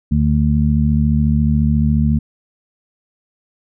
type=harmonic tone; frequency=74.2 Hz; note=D2; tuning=18 cents sharp; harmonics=1 / 2 / 3; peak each=-16 / -16 / -16 dBFS; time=0.11-2.19 s; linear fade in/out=10 ms; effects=none